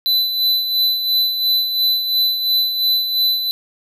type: tone with tremolo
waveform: square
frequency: 4004 Hz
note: B7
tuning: 23 cents sharp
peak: -13 dBFS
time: 0.06-3.51 s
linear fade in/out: 0 ms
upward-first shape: sine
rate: 2.9 Hz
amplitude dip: 55%
effects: none